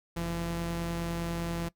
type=tone pair together; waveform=sawtooth; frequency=44.79 / 169.2 Hz; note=F1 / E3; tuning=+44 / +45 cents; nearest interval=octave + major seventh; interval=2301 cents; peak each=-34 / -28 dBFS; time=0.16-1.69 s; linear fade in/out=10 ms; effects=noise-tail reverb RT60 0.1 s tail -20 dB re dry